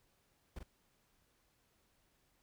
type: noise with echo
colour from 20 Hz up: brown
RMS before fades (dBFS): -45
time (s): 0.56-0.59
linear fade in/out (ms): 5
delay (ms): 42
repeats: 1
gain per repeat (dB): -4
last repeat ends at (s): 0.632
effects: pink hiss -75 dBFS RMS until 2.42 s